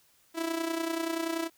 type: tone with amplitude modulation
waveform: sawtooth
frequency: 329.6 Hz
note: E4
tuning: in tune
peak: -23 dBFS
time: 0.34-1.5 s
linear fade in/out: 50 ms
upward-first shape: sine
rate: 30.4 Hz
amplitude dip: 65%
effects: white hiss -65 dBFS RMS until 1.57 s